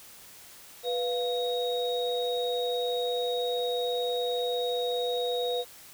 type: tone cluster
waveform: sine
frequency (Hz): 491.1 / 700 / 3769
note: B4 / F5 / A#7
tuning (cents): -10 / +4 / +18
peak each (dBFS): -28 / -35 / -34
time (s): 0.83-5.65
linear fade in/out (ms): 50
effects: white hiss -50 dBFS RMS until 5.93 s